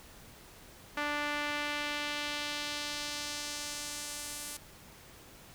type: tone with band-pass filter sweep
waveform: sawtooth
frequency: 293.7 Hz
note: D4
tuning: in tune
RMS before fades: -37 dBFS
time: 0.97-4.57 s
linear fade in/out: 5 ms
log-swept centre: 1700 to 10000 Hz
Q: 1.1
effects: pink hiss -54 dBFS RMS until 5.54 s